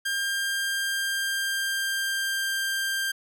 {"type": "tone with pitch glide", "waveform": "sawtooth", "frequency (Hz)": [1600, 1586.2], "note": ["G6", "G6"], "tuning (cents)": [35, 20], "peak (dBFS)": -22, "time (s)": [0.05, 3.12], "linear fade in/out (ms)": 10, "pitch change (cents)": -15, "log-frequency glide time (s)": [0.15, 2.52], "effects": []}